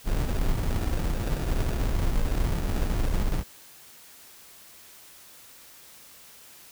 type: noise with sample-and-hold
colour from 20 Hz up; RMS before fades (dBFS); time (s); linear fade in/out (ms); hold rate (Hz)
brown; -25; 0.04-3.44; 50; 1050
effects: white hiss -50 dBFS RMS until 6.71 s